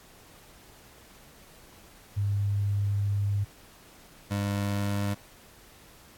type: tone pair in turn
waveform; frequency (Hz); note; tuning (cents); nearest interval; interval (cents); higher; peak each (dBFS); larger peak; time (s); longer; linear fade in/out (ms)
sine / 25% pulse; 101 / 101; G#2 / G#2; -48 / -48; unison; 0; neither; -24 / -23; second; 2.16-3.45 / 4.3-5.15; first; 20
effects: pink hiss -54 dBFS RMS until 6.17 s + AAC 64 kbps